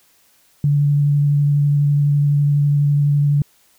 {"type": "tone with vibrato", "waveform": "sine", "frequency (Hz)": 144.5, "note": "D3", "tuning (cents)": -28, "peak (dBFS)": -12, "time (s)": [0.64, 3.42], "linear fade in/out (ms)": 2, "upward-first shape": "sine", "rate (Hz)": 12, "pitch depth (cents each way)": 12, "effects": ["white hiss -56 dBFS RMS until 3.78 s"]}